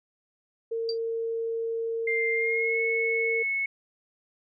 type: tone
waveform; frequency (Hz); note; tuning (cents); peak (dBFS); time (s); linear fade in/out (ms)
sine; 456.3; A#4; -37; -27; 0.71-3.43; 10
type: tone with exponential decay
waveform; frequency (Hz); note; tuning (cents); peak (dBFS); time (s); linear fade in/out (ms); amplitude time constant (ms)
sine; 4699; D8; 0; -26; 0.89-0.98; 1; 19
type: tone with pitch glide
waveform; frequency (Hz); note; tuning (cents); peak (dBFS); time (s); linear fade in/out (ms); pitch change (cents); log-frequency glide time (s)
sine; 2101 to 2198; C7 to C#7; +7 to -15; -25; 2.07-3.66; 5; +78; 2.35-2.8
effects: none